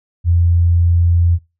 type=tone; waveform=sine; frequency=85.8 Hz; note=F2; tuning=30 cents flat; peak=-9 dBFS; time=0.24-1.39 s; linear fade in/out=50 ms; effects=noise-tail reverb RT60 0.3 s tail -23 dB re dry